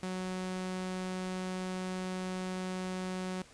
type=tone; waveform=sawtooth; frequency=185 Hz; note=F#3; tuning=in tune; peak=-31 dBFS; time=0.03-3.42 s; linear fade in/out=0 ms; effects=pink hiss -57 dBFS RMS until 3.53 s + resampled to 22050 Hz